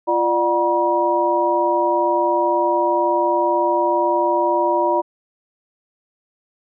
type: tone cluster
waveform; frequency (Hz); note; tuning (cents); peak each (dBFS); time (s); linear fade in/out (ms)
sine; 345.7 / 597 / 736 / 958; F4 / D5 / F#5 / A#5; -18 / +28 / -9 / +47; -21 / -20 / -27 / -18; 0.07-5.02; 20
effects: none